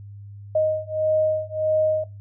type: beating tone pair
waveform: sine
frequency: 622.3 / 623.9 Hz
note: D#5 / D#5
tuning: 0 / +5 cents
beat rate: 1.6 Hz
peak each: -22 dBFS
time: 0.55-2.04 s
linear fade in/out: 5 ms
effects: noise-tail reverb RT60 0.2 s tail -17 dB re dry + added 101 Hz sine -37 dBFS peak until 2.2 s